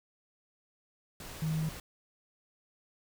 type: tone in noise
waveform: sine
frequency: 158.1 Hz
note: D#3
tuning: 28 cents sharp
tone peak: -29 dBFS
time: 1.42-1.69 s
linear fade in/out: 2 ms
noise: pink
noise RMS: -45 dBFS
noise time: 1.2-1.8 s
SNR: +13 dB
effects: none